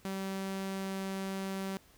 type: tone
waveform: sawtooth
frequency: 192.9 Hz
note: G3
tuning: 28 cents flat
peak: -31 dBFS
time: 0.05-1.77 s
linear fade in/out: 0 ms
effects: pink hiss -62 dBFS RMS until 1.97 s